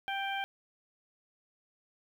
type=harmonic tone; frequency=786 Hz; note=G5; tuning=4 cents sharp; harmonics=1 / 2 / 3 / 4; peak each=-35 / -38 / -40 / -41 dBFS; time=0.08-0.44 s; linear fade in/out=0 ms; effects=10-bit